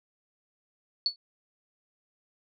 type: tone with exponential decay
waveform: sine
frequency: 4435 Hz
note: C#8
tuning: in tune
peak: -19 dBFS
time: 1.06-1.16 s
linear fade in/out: 1 ms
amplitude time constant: 21 ms
effects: none